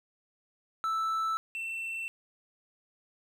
triangle tone pair in turn, 1318.5 / 2688 Hz, E6 / E7, 0 / +33 cents, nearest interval octave, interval 1233 cents, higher second, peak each -26 / -32 dBFS, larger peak first, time 0.84-1.37 / 1.55-2.08 s, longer neither, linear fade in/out 0 ms, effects none

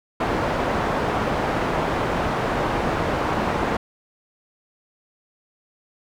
white low-pass noise, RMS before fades -23 dBFS, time 0.2-3.77 s, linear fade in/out 5 ms, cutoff 960 Hz, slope 12 dB/octave, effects none

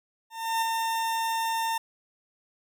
40% pulse tone with ADSR envelope, 906 Hz, A#5, 50 cents flat, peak -22 dBFS, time 0.3-1.78 s, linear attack 320 ms, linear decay 7 ms, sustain -3 dB, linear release 6 ms, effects none

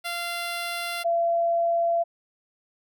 10% pulse / sine tone pair in turn, 691 / 679.1 Hz, F5 / F5, -19 / -49 cents, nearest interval unison, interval 30 cents, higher first, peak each -20 / -20 dBFS, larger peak neither, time 0.04-1.04 / 1.04-2.04 s, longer neither, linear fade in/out 20 ms, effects none

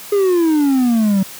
triangle exponential sweep, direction down, 415.3 to 188.2 Hz, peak -9 dBFS, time 0.12-1.23 s, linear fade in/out 5 ms, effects white hiss -34 dBFS RMS until 1.39 s + high-pass 100 Hz 12 dB/octave

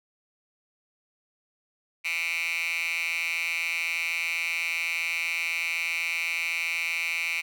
10% pulse tone with high-pass filter, 167.9 Hz, E3, 32 cents sharp, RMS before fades -29 dBFS, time 2.04-7.42 s, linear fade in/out 20 ms, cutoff 2300 Hz, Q 7.2, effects none

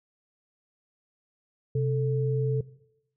sine tone pair together, 130.81 / 440 Hz, C3 / A4, 0 / 0 cents, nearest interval octave + major sixth, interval 2100 cents, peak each -24 / -29 dBFS, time 1.75-2.61 s, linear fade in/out 5 ms, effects noise-tail reverb RT60 0.8 s tail -19 dB re dry

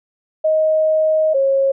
sine tone pair in turn, 627 / 543.6 Hz, D#5 / C#5, +13 / -34 cents, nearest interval major second, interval 247 cents, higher first, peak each -12 dBFS, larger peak neither, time 0.44-1.34 / 1.34-1.72 s, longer first, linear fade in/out 10 ms, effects none

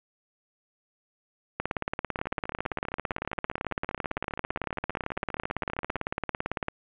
two click trains, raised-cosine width 0.5 ms, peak -13 / -21 dBFS, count 92 / 58, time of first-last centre 1.6-6.684 / 2.19-5.965 s, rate 17.9 / 15.1 Hz, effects resampled to 8000 Hz + 9-bit

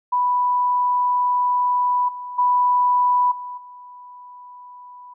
sine tone with level steps, 987.8 Hz, B5, in tune, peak -16 / -29 / -14 / -29 / -38 dBFS, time 0.12-5.14 s, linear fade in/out 10 ms, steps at 2.08 / 2.38 / 3.31 / 3.57 s, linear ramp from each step 10 ms, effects none

